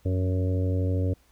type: harmonic tone with a mistuned harmonic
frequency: 92.5 Hz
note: F#2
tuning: in tune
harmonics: 1 / 2 / 3 / 4 / 5 / 6 / 7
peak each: -23 / -38 / -32 / -40 / -35 / -37 / -48 dBFS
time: 0.05-1.14 s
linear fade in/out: 10 ms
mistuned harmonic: 2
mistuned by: -67 cents
effects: added 60 Hz sine -63 dBFS peak until 1.31 s + pink hiss -63 dBFS RMS until 1.31 s